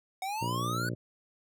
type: exponential sweep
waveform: square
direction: up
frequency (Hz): 740 to 1505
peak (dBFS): -33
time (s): 0.22-0.89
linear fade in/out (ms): 2
type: harmonic tone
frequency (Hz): 59.2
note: A#1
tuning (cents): +27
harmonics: 2 / 3 / 4 / 5 / 6 / 7 / 8 / 9 / 10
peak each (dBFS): -34 / -39 / -43 / -42 / -42 / -47 / -49 / -48 / -49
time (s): 0.41-0.95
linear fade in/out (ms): 10
effects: none